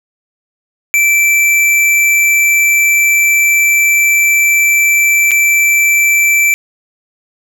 square tone with dropouts, 2333 Hz, D7, 12 cents flat, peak -8 dBFS, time 0.94-6.54 s, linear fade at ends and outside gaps 0 ms, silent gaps 5.309-5.316 s, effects 8-bit

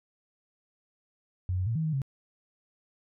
sine tone with pitch steps, 91.4 / 92.4 / 114.4 / 159.8 / 157 / 135.8 Hz, F#2 / F#2 / A#2 / D#3 / D#3 / C#3, -21 / -2 / -32 / +47 / +16 / -35 cents, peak -26 dBFS, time 1.49-2.018 s, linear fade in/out 0 ms, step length 88 ms, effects none

